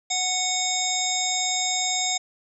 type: harmonic tone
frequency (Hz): 738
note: F#5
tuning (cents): -5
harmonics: 1 / 3 / 5 / 7 / 9 / 10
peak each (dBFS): -30 / -31 / -28 / -33 / -31 / -27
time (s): 0.1-2.18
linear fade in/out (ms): 10
effects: none